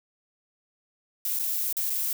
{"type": "noise with dropouts", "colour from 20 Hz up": "violet", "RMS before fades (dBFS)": -28, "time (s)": [1.25, 2.13], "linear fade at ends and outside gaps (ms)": 1, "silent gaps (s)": [[1.39, 1.395], [1.727, 1.768], [1.897, 1.902]], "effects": []}